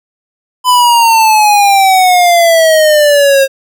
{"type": "exponential sweep", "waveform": "square", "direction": "down", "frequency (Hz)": [1010, 536], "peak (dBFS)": -5, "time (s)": [0.64, 3.48], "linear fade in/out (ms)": 50, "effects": []}